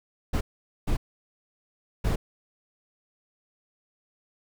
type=noise bursts at uneven times; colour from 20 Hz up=brown; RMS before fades=-24 dBFS; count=3; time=0.33-0.41 / 0.87-0.97 / 2.04-2.16 s; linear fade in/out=10 ms; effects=none